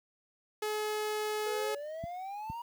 sawtooth tone, 425.6 Hz, G#4, 42 cents sharp, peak -28 dBFS, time 0.62-1.75 s, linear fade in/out 5 ms
triangle exponential sweep, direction up, 471.2 to 962 Hz, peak -36 dBFS, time 1.46-2.62 s, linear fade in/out 5 ms
clicks, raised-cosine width 5 ms, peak -27 dBFS, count 2, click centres 2.039 / 2.5 s
effects high-pass 60 Hz 12 dB/octave + 10-bit

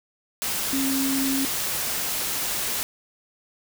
sine tone in noise, 269.7 Hz, C#4, 47 cents flat, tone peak -23 dBFS, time 0.73-1.45 s, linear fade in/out 0 ms, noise white, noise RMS -27 dBFS, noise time 0.42-2.83 s, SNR +1 dB, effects none

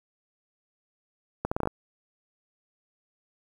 accelerating click train, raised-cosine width 1 ms, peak -13 dBFS, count 7, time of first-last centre 1.45-1.674 s, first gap 65 ms, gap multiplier 0.77, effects 8-bit

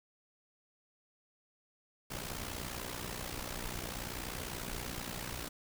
pink noise with amplitude modulation, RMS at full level -38 dBFS, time 2.1-5.49 s, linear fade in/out 10 ms, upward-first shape sine, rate 60.5 Hz, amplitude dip 70%, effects none

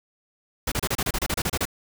pink noise bursts, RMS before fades -25 dBFS, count 13, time 0.67-1.654 s, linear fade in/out 5 ms, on 48 ms, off 30 ms, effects none

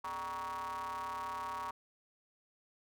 square ring-modulated tone, 87.31 Hz, F2, in tune, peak -36 dBFS, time 0.04-1.71 s, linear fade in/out 5 ms, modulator 1030 Hz, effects none

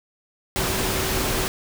sine tone in noise, 378.4 Hz, F#4, 39 cents sharp, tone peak -31 dBFS, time 0.56-1.48 s, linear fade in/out 0 ms, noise pink, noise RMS -24 dBFS, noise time 0.56-1.48 s, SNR -10 dB, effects none

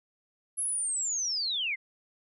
sine linear sweep, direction down, 11000 to 1994 Hz, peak -28 dBFS, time 0.57-1.76 s, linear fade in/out 20 ms, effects none

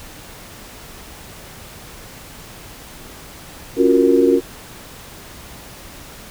sine chord, Gb major seventh, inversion second, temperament equal, 277.2 / 349.2 / 370 / 466.2 Hz, Db4 / F4 / Gb4 / Bb4, 0 / 0 / 0 / 0 cents, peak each -16 dBFS, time 3.76-4.41 s, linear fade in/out 50 ms, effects pink hiss -38 dBFS RMS until 6.3 s

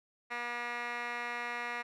15% pulse tone with band-pass filter, 240 Hz, B3, 49 cents flat, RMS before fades -38 dBFS, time 0.3-1.83 s, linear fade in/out 20 ms, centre 1700 Hz, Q 6.7, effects none

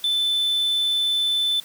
sine tone, 3520 Hz, A7, in tune, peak -16 dBFS, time 0.04-1.6 s, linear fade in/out 2 ms, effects tanh soft clip ceiling -18 dBFS + white hiss -45 dBFS RMS until 1.64 s

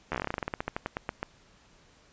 slowing click train, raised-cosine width 0.5 ms, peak -15 dBFS, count 22, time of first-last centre 0.12-1.23 s, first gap 12 ms, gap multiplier 1.13, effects pink hiss -60 dBFS RMS until 2.12 s + resampled to 16000 Hz

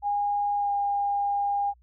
sine tone with pitch glide, 817 to 808.1 Hz, G#5 to G#5, -29 to -48 cents, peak -23 dBFS, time 0.02-1.74 s, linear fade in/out 50 ms, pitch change -19 cents, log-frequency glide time 0.57-0.71 s, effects added 60 Hz sine -56 dBFS peak until 1.82 s

